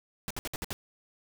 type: noise bursts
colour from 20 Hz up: pink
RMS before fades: -35 dBFS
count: 6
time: 0.28-0.73 s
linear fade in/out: 0 ms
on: 25 ms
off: 60 ms
effects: none